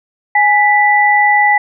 sine tone pair together, 830.6 / 1975.5 Hz, G#5 / B6, 0 / 0 cents, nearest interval octave + minor third, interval 1500 cents, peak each -10 dBFS, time 0.35-1.58 s, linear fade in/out 5 ms, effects none

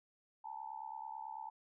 sine tone with amplitude modulation, 880 Hz, A5, in tune, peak -39 dBFS, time 0.44-1.5 s, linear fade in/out 10 ms, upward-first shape sine, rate 69.1 Hz, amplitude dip 95%, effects none

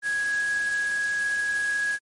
sine tone in noise, 1661.2 Hz, G#6, in tune, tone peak -23 dBFS, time 0.02-1.99 s, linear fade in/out 50 ms, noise white, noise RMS -38 dBFS, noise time 0.02-1.99 s, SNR +12 dB, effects MP3 48 kbps

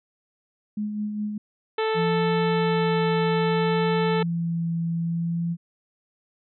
sine tone with tremolo, 210 Hz, G#3, 19 cents sharp, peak -24 dBFS, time 0.77-1.38 s, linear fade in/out 5 ms, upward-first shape sine, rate 4.9 Hz, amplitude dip 40%
harmonic tone, 440 Hz, A4, in tune, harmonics 1 / 2 / 3 / 4 / 5 / 6 / 7 / 8 / 9, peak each -23 / -29 / -33 / -35 / -37 / -39 / -40 / -41 / -42 dBFS, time 1.78-4.23 s, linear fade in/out 5 ms
sine tone with vibrato, 168.5 Hz, E3, 38 cents sharp, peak -23 dBFS, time 1.94-5.57 s, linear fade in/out 50 ms, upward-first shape sine, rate 0.61 Hz, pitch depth 14 cents each way
effects none

